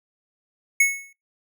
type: tone with exponential decay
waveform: square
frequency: 2200 Hz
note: C#7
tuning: 14 cents flat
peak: -13 dBFS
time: 0.8-1.13 s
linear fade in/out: 5 ms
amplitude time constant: 70 ms
effects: noise-tail reverb RT60 0.2 s tail -24 dB re dry